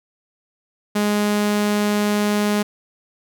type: tone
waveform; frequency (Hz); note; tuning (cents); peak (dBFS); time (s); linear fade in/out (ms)
sawtooth; 207.7; G#3; 0; -13; 0.95-2.63; 10
effects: none